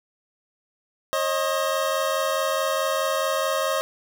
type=tone pair together; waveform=25% pulse; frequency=540 / 624.7 Hz; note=C#5 / D#5; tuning=-45 / +7 cents; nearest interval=minor third; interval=252 cents; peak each=-21 dBFS; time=1.13-3.81 s; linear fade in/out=0 ms; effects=none